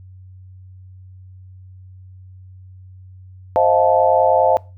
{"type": "chord", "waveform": "sine", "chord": "F dominant seventh", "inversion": "second", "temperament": "just", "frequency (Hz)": [523.8, 628.6, 698.5, 873.1], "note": ["C5", "Eb5", "F5", "A5"], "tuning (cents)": [2, 18, 0, -14], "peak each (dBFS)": -17, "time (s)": [3.56, 4.57], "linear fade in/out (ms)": 0, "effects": ["noise-tail reverb RT60 0.3 s tail -23 dB re dry", "added 93 Hz sine -38 dBFS peak until 4.77 s"]}